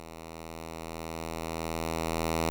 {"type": "tone with level ramp", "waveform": "5% pulse", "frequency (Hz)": 81.6, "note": "E2", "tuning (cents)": -17, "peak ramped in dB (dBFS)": [-32, -15], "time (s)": [0, 2.5], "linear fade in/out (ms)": 0, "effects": []}